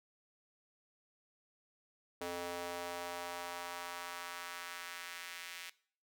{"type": "tone with high-pass filter sweep", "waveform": "square", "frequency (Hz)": 87.4, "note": "F2", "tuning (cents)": 2, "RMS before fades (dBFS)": -44, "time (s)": [2.21, 5.7], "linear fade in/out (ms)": 5, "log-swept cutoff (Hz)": [440, 2200], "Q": 1.3, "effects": ["noise-tail reverb RT60 0.5 s tail -20 dB re dry"]}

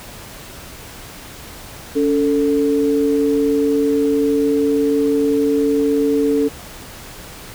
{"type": "tone pair together", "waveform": "sine", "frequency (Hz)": [282.8, 443.6], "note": ["C#4", "A4"], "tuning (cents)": [35, 14], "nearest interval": "minor sixth", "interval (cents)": 779, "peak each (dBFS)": -16, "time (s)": [1.95, 6.49], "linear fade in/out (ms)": 20, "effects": ["pink hiss -36 dBFS RMS until 7.54 s"]}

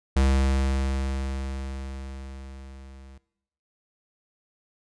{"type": "tone with level ramp", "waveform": "square", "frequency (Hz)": 67, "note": "C2", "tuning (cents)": 42, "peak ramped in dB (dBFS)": [-18, -46], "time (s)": [0.16, 3.18], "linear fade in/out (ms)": 5, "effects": ["noise-tail reverb RT60 0.8 s tail -20 dB re dry", "resampled to 22050 Hz"]}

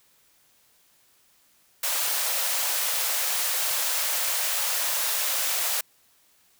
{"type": "high-pass noise", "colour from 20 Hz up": "white", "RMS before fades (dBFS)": -26, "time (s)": [1.83, 5.81], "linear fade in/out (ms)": 5, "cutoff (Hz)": 480, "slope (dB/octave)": 96, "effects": ["white hiss -62 dBFS RMS until 6.59 s"]}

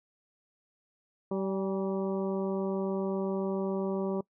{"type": "harmonic tone with a mistuned harmonic", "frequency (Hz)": 192.7, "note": "G3", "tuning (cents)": -29, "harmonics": [1, 2, 3, 4, 5, 6], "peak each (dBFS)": [-32, -32, -37, -46, -43, -47], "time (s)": [1.31, 4.21], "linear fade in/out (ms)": 5, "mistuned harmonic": 4, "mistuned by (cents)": 57, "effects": ["noise-tail reverb RT60 0.1 s tail -23 dB re dry"]}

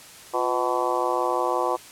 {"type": "harmonic tone with a mistuned harmonic", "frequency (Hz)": 125.9, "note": "B2", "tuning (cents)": 34, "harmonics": [3, 4, 5, 6, 7, 8, 9], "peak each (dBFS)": [-29, -28, -30, -29, -30, -28, -30], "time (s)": [0.33, 1.77], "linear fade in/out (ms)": 20, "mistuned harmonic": 3, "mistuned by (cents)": -110, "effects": ["white hiss -45 dBFS RMS until 1.91 s", "low-pass 11000 Hz 12 dB/octave"]}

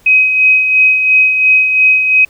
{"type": "tone with tremolo", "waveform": "sine", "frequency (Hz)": 2528, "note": "D#7", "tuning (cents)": 27, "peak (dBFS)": -4, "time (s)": [0.06, 2.25], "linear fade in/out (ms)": 5, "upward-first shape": "sine", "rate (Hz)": 2.9, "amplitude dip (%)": 50, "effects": ["pink hiss -48 dBFS RMS until 2.29 s"]}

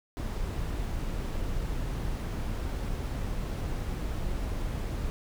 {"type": "noise", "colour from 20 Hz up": "brown", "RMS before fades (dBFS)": -32, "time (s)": [0.17, 5.1], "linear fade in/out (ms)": 0, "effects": []}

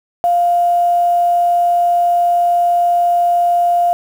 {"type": "tone with quantisation", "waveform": "sine", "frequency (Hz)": 698.5, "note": "F5", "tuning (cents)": 0, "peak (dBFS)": -10, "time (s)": [0.24, 3.93], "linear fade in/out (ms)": 0, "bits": 6, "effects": []}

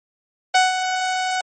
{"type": "tone with ADSR envelope", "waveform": "sawtooth", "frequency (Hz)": 743, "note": "F#5", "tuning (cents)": 7, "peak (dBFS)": -7, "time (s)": [0.54, 1.41], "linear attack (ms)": 12, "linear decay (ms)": 170, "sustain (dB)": -9, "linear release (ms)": 3, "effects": ["MP3 32 kbps"]}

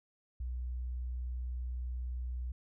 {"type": "tone", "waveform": "sine", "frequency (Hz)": 61.74, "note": "B1", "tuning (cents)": 0, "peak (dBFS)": -35, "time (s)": [0.4, 2.52], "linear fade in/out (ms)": 5, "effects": []}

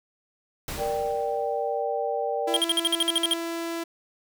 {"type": "noise with exponential decay", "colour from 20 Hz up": "pink", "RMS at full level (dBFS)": -32, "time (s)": [0.68, 1.83], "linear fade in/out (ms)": 1, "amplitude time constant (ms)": 250}
{"type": "chord", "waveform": "sine", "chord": "G minor", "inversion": "first", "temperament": "equal", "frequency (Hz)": [466.2, 587.3, 784], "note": ["Bb4", "D5", "G5"], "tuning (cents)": [0, 0, 0], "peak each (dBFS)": -29, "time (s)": [0.77, 2.61], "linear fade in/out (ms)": 50}
{"type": "tone", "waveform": "sawtooth", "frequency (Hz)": 334.4, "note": "E4", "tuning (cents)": 25, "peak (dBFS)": -25, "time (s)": [2.47, 3.84], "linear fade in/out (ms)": 10}
{"type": "tone bursts", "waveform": "square", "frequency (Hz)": 3218, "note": "G7", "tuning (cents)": 45, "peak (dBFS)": -20, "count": 11, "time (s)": [2.54, 3.335], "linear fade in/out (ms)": 0, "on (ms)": 25, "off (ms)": 52}
{"effects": []}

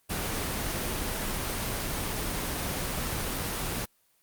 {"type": "noise", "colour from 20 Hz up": "pink", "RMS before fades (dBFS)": -31, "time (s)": [0.09, 3.86], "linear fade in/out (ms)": 20, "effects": ["white hiss -68 dBFS RMS until 4.22 s", "Opus 24 kbps"]}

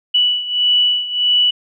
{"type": "beating tone pair", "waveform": "sine", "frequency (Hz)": [2955, 2956.6], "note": ["F#7", "F#7"], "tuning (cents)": [-3, -2], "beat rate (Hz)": 1.6, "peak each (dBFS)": [-14, -18], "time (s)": [0.14, 1.51], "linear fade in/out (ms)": 10, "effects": []}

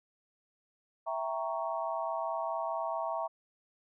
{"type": "chord", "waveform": "sine", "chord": "E diminished seventh", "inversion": "none", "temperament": "equal", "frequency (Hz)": [659.3, 784, 932.3, 1108.7], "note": ["E5", "G5", "Bb5", "Db6"], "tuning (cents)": [0, 0, 0, 0], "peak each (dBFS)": [-35, -40, -37, -39], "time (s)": [1.06, 3.28], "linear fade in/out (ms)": 20, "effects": []}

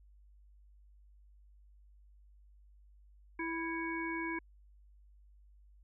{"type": "harmonic tone with a mistuned harmonic", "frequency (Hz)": 329.6, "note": "E4", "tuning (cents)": 0, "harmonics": [1, 3, 5, 7], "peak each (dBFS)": [-38, -42, -43, -41], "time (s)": [3.39, 4.39], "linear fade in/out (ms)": 5, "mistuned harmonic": 7, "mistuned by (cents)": -56, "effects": ["added 50 Hz sine -58 dBFS peak until 5.83 s"]}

